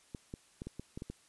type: clicks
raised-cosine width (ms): 3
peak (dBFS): -28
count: 8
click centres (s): 0.148 / 0.339 / 0.619 / 0.67 / 0.796 / 0.975 / 1.021 / 1.1
effects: white hiss -65 dBFS RMS until 1.28 s + resampled to 24000 Hz